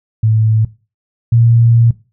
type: tone pair in turn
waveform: sine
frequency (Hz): 110 / 116.54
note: A2 / A#2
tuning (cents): 0 / 0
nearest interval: minor second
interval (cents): 100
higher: second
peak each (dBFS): -8 / -6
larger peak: second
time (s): 0.23-0.65 / 1.32-1.91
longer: second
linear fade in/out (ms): 5
effects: noise-tail reverb RT60 0.3 s tail -18 dB re dry